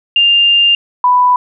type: tone pair in turn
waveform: sine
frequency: 2800 / 991.8 Hz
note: F7 / B5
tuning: +4 / +7 cents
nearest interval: octave + tritone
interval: 1797 cents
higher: first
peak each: -6 dBFS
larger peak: neither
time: 0.16-0.75 / 1.04-1.36 s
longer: first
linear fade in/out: 2 ms
effects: none